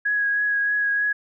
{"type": "tone with vibrato", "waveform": "sine", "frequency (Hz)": 1661.2, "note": "G#6", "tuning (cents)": 0, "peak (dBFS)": -19, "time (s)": [0.05, 1.13], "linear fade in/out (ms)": 10, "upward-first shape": "triangle", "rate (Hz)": 3.2, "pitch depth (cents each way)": 19, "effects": []}